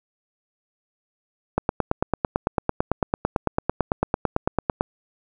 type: click train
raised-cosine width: 1 ms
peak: -5 dBFS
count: 30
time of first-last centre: 1.58-4.809 s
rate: 8.98 Hz
effects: none